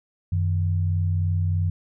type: tone pair together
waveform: sine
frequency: 92.36 / 155.56 Hz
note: F#2 / D#3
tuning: -3 / 0 cents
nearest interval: major sixth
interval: 903 cents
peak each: -20 / -29 dBFS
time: 0.32-1.7 s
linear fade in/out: 5 ms
effects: none